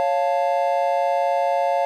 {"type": "chord", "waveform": "triangle", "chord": "Db augmented", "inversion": "none", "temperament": "equal", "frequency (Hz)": [554.4, 698.5, 880], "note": ["Db5", "F5", "A5"], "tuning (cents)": [0, 0, 0], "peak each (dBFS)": [-20, -19, -23], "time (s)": [0, 1.85], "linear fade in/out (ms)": 0, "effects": []}